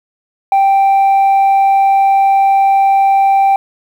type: tone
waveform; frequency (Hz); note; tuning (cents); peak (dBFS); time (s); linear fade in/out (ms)
sine; 784; G5; 0; -4; 0.52-3.56; 2
effects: tanh soft clip ceiling -6 dBFS + 7-bit